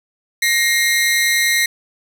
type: ring-modulated tone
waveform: sawtooth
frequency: 2000 Hz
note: B6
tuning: 21 cents sharp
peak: -7 dBFS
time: 0.42-1.66 s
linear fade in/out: 5 ms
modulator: 125 Hz
effects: 8-bit